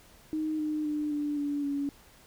sine tone with pitch steps, 311.1 / 305.2 / 299.5 / 293.8 / 288.3 / 282.8 Hz, D#4 / D#4 / D4 / D4 / D4 / C#4, 0 / -33 / +34 / +1 / -32 / +35 cents, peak -28 dBFS, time 0.33-1.89 s, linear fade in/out 0 ms, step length 260 ms, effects pink hiss -57 dBFS RMS until 2.26 s

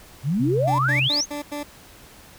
sine exponential sweep, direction up, 122.4 to 6730 Hz, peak -19 dBFS, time 0.23-1.26 s, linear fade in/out 50 ms
sine tone, 131.5 Hz, C3, 9 cents sharp, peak -22 dBFS, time 0.39-1.09 s, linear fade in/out 20 ms
20% pulse tone bursts, 292.2 Hz, D4, 9 cents flat, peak -23 dBFS, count 5, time 0.67-1.634 s, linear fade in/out 10 ms, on 120 ms, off 91 ms
effects pink hiss -47 dBFS RMS until 2.38 s

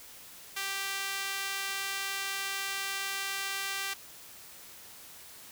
sawtooth tone with high-pass filter, 392 Hz, G4, in tune, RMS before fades -35 dBFS, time 0.56-3.94 s, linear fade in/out 10 ms, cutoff 1800 Hz, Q 0.93, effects white hiss -50 dBFS RMS until 5.51 s

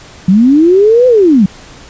sine linear two-way sweep, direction up then down, 175.8 to 514 to 175.8 Hz, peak -3 dBFS, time 0.28-1.46 s, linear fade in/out 5 ms, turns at 1.07 s, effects pink hiss -35 dBFS RMS until 1.89 s + resampled to 16000 Hz

